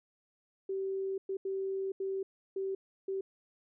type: tone bursts at uneven times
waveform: sine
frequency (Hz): 386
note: G4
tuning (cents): -27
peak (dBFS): -32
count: 6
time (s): 0.69-1.18 / 1.29-1.37 / 1.45-1.92 / 2-2.23 / 2.56-2.75 / 3.08-3.21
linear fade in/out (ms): 5
effects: none